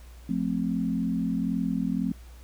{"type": "chord", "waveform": "sine", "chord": "F major", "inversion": "none", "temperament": "equal with one note detuned", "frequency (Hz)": [177.77, 220, 261.6], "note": ["F3", "A3", "C4"], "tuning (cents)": [31, 0, 0], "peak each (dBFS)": -29, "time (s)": [0.29, 2.12], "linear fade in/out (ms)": 5, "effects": ["added 60 Hz sine -44 dBFS peak until 2.43 s", "pink hiss -56 dBFS RMS until 2.43 s"]}